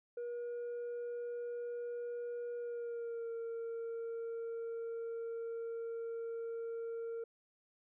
sine tone with pitch glide, 478.9 to 460.2 Hz, A#4 to A#4, +47 to -22 cents, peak -36 dBFS, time 0.17-7.24 s, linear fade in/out 5 ms, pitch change -69 cents, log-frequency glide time 2.57-3.31 s, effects tanh soft clip ceiling -38 dBFS

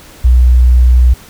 sine tone, 61.74 Hz, B1, in tune, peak -3 dBFS, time 0.24-1.14 s, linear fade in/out 10 ms, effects pink hiss -37 dBFS RMS until 1.29 s

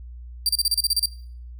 sawtooth tone bursts, 4699 Hz, D8, in tune, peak -15 dBFS, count 10, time 0.46-1.058 s, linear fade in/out 2 ms, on 31 ms, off 32 ms, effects noise-tail reverb RT60 0.5 s tail -19 dB re dry + added 60 Hz sine -36 dBFS peak until 1.59 s

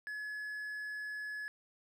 triangle tone, 1700 Hz, G#6, 40 cents sharp, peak -37 dBFS, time 0.07-1.48 s, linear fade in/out 0 ms, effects 13-bit

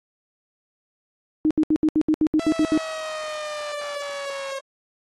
sine tone bursts, 310 Hz, D#4, 6 cents flat, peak -15 dBFS, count 11, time 1.45-2.776 s, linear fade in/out 0 ms, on 56 ms, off 71 ms
sawtooth linear sweep, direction down, 666 to 540 Hz, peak -25 dBFS, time 2.39-4.59 s, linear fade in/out 5 ms
effects low-pass 8000 Hz 12 dB/octave + AAC 32 kbps

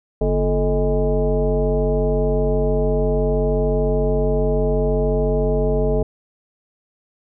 sine tone with frequency modulation, 239.8 Hz, A#3, 49 cents sharp, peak -15 dBFS, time 0.21-6.03 s, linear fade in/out 5 ms, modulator 193 Hz, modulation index 1.9, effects none

